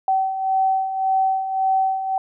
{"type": "beating tone pair", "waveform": "sine", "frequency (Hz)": [764, 765.8], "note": ["G5", "G5"], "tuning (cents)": [-45, -41], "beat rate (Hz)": 1.8, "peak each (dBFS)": [-25, -18], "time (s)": [0.08, 2.18], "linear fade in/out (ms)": 2, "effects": []}